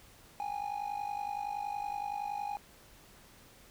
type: tone with amplitude modulation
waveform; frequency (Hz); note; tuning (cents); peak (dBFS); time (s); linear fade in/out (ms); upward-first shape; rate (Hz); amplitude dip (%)
triangle; 821; G#5; -20; -29; 0.4-2.57; 0; sine; 50.7; 80
effects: pink hiss -58 dBFS RMS until 3.7 s